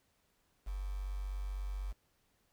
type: tone with quantisation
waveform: sine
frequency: 48.02 Hz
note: G1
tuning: 35 cents flat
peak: -36 dBFS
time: 0.66-1.93 s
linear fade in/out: 20 ms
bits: 9
effects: pink hiss -75 dBFS RMS until 2.52 s